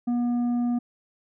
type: tone with tanh clipping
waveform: sine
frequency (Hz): 241.2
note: B3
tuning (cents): -41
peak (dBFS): -23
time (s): 0.07-0.79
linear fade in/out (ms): 10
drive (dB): 6
effects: none